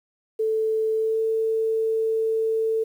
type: tone with pitch glide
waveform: sine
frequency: 440 to 444.9 Hz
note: A4 to A4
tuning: 0 to +19 cents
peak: -20 dBFS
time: 0.39-2.84 s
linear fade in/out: 10 ms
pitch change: +19 cents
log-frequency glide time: 0.93-1.21 s
effects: 9-bit

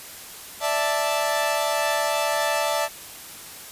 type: chord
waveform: sawtooth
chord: D suspended second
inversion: none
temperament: equal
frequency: 587.3 / 659.3 / 880 Hz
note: D5 / E5 / A5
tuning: 0 / 0 / 0 cents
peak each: -22 dBFS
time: 0.6-2.89 s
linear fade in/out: 50 ms
effects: white hiss -40 dBFS RMS until 3.71 s + resampled to 32000 Hz

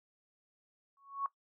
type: tone with exponential growth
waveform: sine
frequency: 1108.7 Hz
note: C#6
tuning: in tune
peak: -29 dBFS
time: 0.97-1.26 s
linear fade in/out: 1 ms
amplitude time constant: 62 ms
effects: noise-tail reverb RT60 0.1 s tail -17 dB re dry

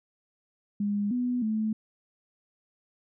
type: tone with pitch steps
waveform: sine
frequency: 204.4 / 247 / 217.5 Hz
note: G#3 / B3 / A3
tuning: -27 / 0 / -20 cents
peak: -25 dBFS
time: 0.8-1.73 s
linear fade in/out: 5 ms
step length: 310 ms
effects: none

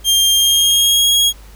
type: tone with pitch glide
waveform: sawtooth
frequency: 3198 to 3296 Hz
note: G7 to G#7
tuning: +34 to -14 cents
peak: -7 dBFS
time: 0.04-1.33 s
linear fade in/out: 50 ms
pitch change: +52 cents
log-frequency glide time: 0.33-1.11 s
effects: added 51 Hz sine -36 dBFS peak until 1.55 s + pink hiss -45 dBFS RMS until 1.55 s

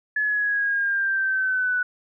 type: exponential sweep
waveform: sine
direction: down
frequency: 1714 to 1480 Hz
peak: -20 dBFS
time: 0.16-1.83 s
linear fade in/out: 5 ms
effects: none

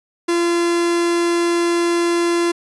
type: tone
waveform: 45% pulse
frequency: 343 Hz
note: F4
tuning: 31 cents flat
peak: -15 dBFS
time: 0.28-2.52 s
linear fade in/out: 10 ms
effects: resampled to 24000 Hz

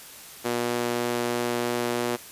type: tone with high-pass filter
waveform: sawtooth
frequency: 120.2 Hz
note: B2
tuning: 46 cents flat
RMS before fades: -27 dBFS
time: 0.44-2.17 s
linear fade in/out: 20 ms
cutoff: 340 Hz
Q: 1.3
effects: white hiss -44 dBFS RMS until 2.31 s + resampled to 32000 Hz

